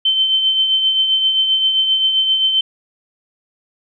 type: tone with tremolo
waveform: sine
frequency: 3088 Hz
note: G7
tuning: 27 cents flat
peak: -10 dBFS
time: 0.05-2.61 s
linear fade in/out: 5 ms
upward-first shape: triangle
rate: 7.6 Hz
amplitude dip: 50%
effects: none